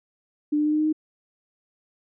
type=tone with pitch steps; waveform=sine; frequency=297.3 / 299.9 / 302.5 / 305.1 / 307.8 / 310.5 Hz; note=D4 / D4 / D#4 / D#4 / D#4 / D#4; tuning=+21 / +36 / -49 / -34 / -19 / -3 cents; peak=-19 dBFS; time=0.52-0.928 s; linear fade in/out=10 ms; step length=68 ms; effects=none